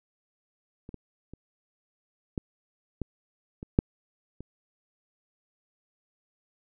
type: clicks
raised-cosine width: 3 ms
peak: -29 / -26 / -30 / -17 / -18 / -25 / -6 / -27 dBFS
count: 8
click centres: 0.891 / 0.943 / 1.336 / 2.378 / 3.017 / 3.629 / 3.789 / 4.406 s
effects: none